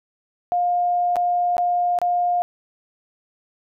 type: tone with dropouts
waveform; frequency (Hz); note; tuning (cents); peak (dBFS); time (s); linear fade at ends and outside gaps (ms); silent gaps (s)
sine; 708; F5; +23; -17; 0.52-2.42; 0; 1.158-1.166 / 1.568-1.581 / 1.988-2.016
effects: none